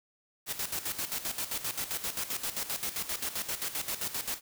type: noise with tremolo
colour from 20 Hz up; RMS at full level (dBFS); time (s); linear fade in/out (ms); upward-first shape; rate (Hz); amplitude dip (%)
white; -33; 0.46-4.41; 50; square; 7.6; 70
effects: none